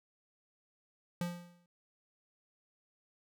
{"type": "tone with exponential decay", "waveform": "square", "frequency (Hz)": 174.61, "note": "F3", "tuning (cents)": 0, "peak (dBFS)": -32, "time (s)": [1.21, 1.66], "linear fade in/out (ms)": 2, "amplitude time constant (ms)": 97, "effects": []}